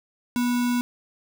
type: tone with sample-and-hold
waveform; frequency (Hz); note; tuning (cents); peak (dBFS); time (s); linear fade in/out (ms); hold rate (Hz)
sine; 243.1; B3; -27; -20; 0.36-0.81; 0; 1225
effects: none